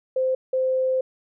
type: tone pair in turn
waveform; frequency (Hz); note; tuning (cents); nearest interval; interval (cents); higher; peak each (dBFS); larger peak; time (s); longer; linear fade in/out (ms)
sine; 519 / 519; C5 / C5; -14 / -14; unison; 0; neither; -19; neither; 0.16-0.35 / 0.53-1.01; second; 5
effects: none